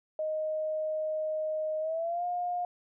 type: tone with pitch glide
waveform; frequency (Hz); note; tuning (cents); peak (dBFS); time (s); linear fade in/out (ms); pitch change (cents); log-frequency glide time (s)
sine; 622.3 to 710.7; D#5 to F5; 0 to +30; -29; 0.19-2.65; 2; +230; 1.8-2.25
effects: none